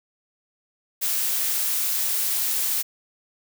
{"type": "noise", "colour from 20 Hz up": "blue", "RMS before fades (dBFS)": -24, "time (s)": [1.01, 2.83], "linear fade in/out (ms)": 20, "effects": []}